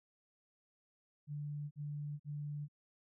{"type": "tone bursts", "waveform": "sine", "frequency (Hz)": 146.83, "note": "D3", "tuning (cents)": 0, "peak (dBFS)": -39, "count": 3, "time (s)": [1.27, 2.684], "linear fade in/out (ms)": 50, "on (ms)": 440, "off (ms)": 47, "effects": []}